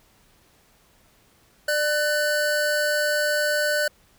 square tone pair together, 595.3 / 1500 Hz, D5 / F#6, +23 / +23 cents, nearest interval octave + major third, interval 1600 cents, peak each -24 dBFS, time 1.68-3.88 s, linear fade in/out 5 ms, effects pink hiss -59 dBFS RMS until 4.18 s

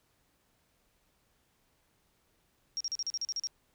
sine tone bursts, 5588 Hz, F8, in tune, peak -31 dBFS, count 10, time 2.77-3.471 s, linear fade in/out 0 ms, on 35 ms, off 39 ms, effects pink hiss -72 dBFS RMS until 3.74 s

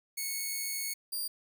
5% pulse tone pair in turn, 2206 / 4764 Hz, C#7 / D8, -9 / +24 cents, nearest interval octave + minor second, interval 1333 cents, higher second, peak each -23 / -26 dBFS, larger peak first, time 0.17-0.94 / 1.12-1.28 s, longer first, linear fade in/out 10 ms, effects none

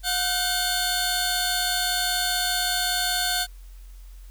sawtooth tone cluster, 721 / 1538 / 3560 / 4367 Hz, F#5 / G6 / A7 / C#8, -45 / -33 / +20 / -27 cents, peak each -25 dBFS, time 0.03-3.47 s, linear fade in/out 50 ms, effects added 44 Hz sine -40 dBFS peak until 4.3 s + white hiss -58 dBFS RMS until 4.3 s

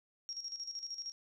sine tone with tremolo, 5588 Hz, F8, in tune, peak -38 dBFS, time 0.29-1.12 s, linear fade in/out 0 ms, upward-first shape square, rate 13 Hz, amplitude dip 65%, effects none

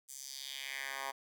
10% pulse tone with high-pass filter sweep, 135.9 Hz, C#3, 34 cents flat, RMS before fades -43 dBFS, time 0.08-1.12 s, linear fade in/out 20 ms, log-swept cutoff 8000 to 960 Hz, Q 2.3, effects none

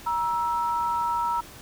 sine tone pair together, 947 / 1319.3 Hz, A#5 / E6, +27 / +1 cents, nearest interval tritone, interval 574 cents, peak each -24 / -29 dBFS, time 0.06-1.41 s, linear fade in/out 10 ms, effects pink hiss -45 dBFS RMS until 1.61 s

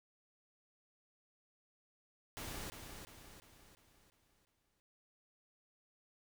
pink noise with echo, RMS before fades -45 dBFS, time 2.37-2.7 s, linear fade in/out 0 ms, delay 350 ms, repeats 6, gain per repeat -6 dB, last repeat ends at 4.8 s, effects none

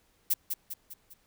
violet noise with echo, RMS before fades -25 dBFS, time 0.3-0.34 s, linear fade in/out 10 ms, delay 200 ms, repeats 4, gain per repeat -6 dB, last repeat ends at 1.14 s, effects pink hiss -68 dBFS RMS until 1.26 s

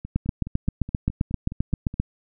two click trains, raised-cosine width 5 ms, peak -21 / -9 dBFS, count 10 / 15, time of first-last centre 0.05-1.941 / 0.16-2 s, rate 4.76 / 7.61 Hz, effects none

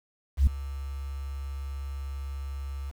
sine tone with ADSR envelope, 68.8 Hz, C#2, 12 cents flat, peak -12 dBFS, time 0.37-2.92 s, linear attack 100 ms, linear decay 4 ms, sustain -20 dB, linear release 26 ms, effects tanh soft clip ceiling -14 dBFS + 8-bit

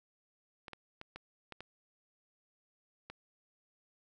clicks, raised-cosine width 0.3 ms, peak -29 dBFS, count 7, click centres 0.682 / 0.733 / 1.014 / 1.16 / 1.523 / 1.606 / 3.1 s, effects none

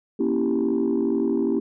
sine chord, A# diminished seventh, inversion none, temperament equal with one note detuned, 236.7 / 277.2 / 329.6 / 392 Hz, A#3 / C#4 / E4 / G4, +27 / 0 / 0 / 0 cents, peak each -24 dBFS, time 0.19-1.6 s, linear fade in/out 10 ms, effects tanh soft clip ceiling -14 dBFS

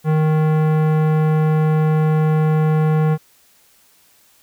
sine tone with tanh clipping, 155.56 Hz, D#3, in tune, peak -15 dBFS, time 0.04-3.18 s, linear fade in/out 50 ms, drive 18 dB, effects white hiss -54 dBFS RMS until 4.42 s

